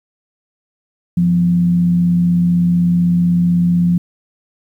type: tone with frequency modulation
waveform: sine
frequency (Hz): 174.61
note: F3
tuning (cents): 0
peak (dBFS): -10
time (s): 1.17-3.98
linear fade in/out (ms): 5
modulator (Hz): 75.9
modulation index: 0.24
effects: 8-bit